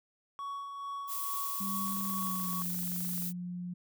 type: tone with tremolo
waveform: triangle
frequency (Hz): 1119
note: C#6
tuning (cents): +16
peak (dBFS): -34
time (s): 0.39-2.62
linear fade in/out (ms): 0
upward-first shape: sine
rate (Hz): 2.3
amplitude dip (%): 40
type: noise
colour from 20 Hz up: violet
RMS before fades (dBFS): -37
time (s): 1.07-3.33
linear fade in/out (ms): 50
type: tone with pitch glide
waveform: sine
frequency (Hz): 196 to 177.67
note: G3 to F3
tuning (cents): 0 to +30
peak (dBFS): -36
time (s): 1.6-3.74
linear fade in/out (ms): 10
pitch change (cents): -170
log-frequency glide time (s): 2.03-2.62
type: click train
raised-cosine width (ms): 0.5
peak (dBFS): -37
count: 32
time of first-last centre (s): 1.88-3.222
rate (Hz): 23.1
effects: none